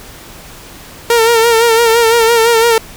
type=tone with vibrato; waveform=sawtooth; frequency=460 Hz; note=A#4; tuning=23 cents flat; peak=-3 dBFS; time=1.1-2.78 s; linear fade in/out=2 ms; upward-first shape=sine; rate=5.9 Hz; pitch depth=52 cents each way; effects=pink hiss -34 dBFS RMS until 2.96 s